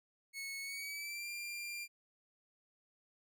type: tone with pitch glide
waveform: sawtooth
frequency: 2200 to 2385 Hz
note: C#7 to D7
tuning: -14 to +26 cents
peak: -38 dBFS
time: 0.33-1.88 s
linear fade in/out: 50 ms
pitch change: +140 cents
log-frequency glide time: 0.61-1.29 s
effects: none